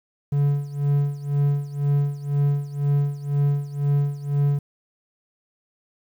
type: tone with tremolo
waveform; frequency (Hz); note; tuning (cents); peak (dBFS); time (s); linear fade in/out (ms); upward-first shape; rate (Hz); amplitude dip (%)
triangle; 143; D3; -46; -14; 0.32-4.59; 5; sine; 2; 85
effects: 9-bit